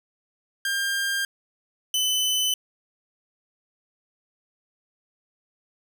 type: tone pair in turn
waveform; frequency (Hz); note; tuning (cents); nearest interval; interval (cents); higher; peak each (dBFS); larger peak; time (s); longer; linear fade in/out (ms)
sawtooth; 1600 / 3020; G6 / F#7; +35 / +35; major seventh; 1100; second; -20 / -18; second; 0.65-1.25 / 1.94-2.54; neither; 2
effects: none